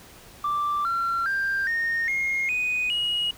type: tone with pitch steps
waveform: sine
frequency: 1174.7 / 1365.1 / 1586.3 / 1843.3 / 2142 / 2489 / 2892 Hz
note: D6 / F6 / G6 / A#6 / C7 / D#7 / F#7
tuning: 0 / -40 / +20 / -20 / +40 / 0 / -40 cents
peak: -21 dBFS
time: 0.44-3.31 s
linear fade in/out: 5 ms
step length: 410 ms
effects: tanh soft clip ceiling -20 dBFS + pink hiss -48 dBFS RMS until 3.37 s